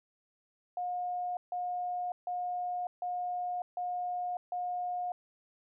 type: tone bursts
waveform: sine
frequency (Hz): 717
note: F5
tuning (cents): +45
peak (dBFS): -32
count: 6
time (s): 0.77-5.12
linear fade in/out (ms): 2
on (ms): 600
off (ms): 150
effects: none